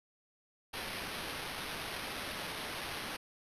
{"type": "noise with sample-and-hold", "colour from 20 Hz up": "violet", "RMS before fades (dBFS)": -41, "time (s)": [0.73, 3.17], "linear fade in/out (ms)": 10, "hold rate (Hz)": 7350, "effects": ["resampled to 32000 Hz"]}